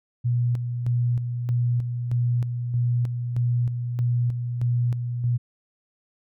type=tone with tremolo; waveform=sine; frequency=121 Hz; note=B2; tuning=35 cents flat; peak=-19 dBFS; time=0.24-5.38 s; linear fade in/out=20 ms; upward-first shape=square; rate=1.6 Hz; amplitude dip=50%; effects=none